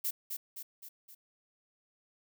violet noise with echo, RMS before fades -33 dBFS, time 0.04-0.11 s, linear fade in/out 10 ms, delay 260 ms, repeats 4, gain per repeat -5 dB, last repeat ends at 1.15 s, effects none

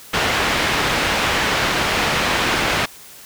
white low-pass noise, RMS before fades -19 dBFS, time 0.13-2.86 s, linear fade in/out 10 ms, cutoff 2600 Hz, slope 12 dB/octave, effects white hiss -41 dBFS RMS until 3.25 s

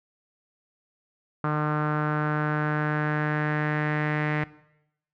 sawtooth tone with low-pass filter sweep, 151.2 Hz, D#3, 49 cents flat, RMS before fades -26 dBFS, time 1.44-4.44 s, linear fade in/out 2 ms, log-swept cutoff 1300 to 2000 Hz, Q 4.2, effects noise-tail reverb RT60 0.8 s tail -18 dB re dry

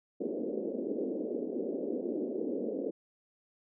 white band-pass noise, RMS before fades -35 dBFS, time 0.2-2.91 s, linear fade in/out 10 ms, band 220 to 510 Hz, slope 48 dB/octave, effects none

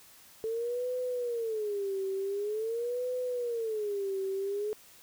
sine tone with vibrato, 440 Hz, A4, in tune, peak -30 dBFS, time 0.44-4.73 s, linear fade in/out 0 ms, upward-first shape sine, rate 0.46 Hz, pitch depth 230 cents each way, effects white hiss -56 dBFS RMS until 5.02 s

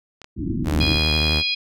clicks, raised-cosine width 0.2 ms, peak -22 dBFS, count 2, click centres 0.217 / 0.244 s
white low-pass noise, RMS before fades -24 dBFS, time 0.36-1 s, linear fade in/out 50 ms, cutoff 340 Hz, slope 96 dB/octave
sawtooth tone with vibrato, 77.1 Hz, D#2, 15 cents flat, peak -16 dBFS, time 0.64-1.43 s, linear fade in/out 50 ms, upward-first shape sine, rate 12 Hz, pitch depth 73 cents each way
harmonic tone, 823 Hz, G#5, 16 cents flat, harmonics 3 / 4 / 5 / 6, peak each -24 / -25 / -26 / -27 dBFS, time 0.8-1.55 s, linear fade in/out 10 ms
effects none

